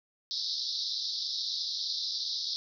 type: band-pass noise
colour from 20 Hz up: pink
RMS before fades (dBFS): -34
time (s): 0.31-2.56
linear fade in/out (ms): 0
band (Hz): 3700 to 5400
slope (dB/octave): 96
effects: none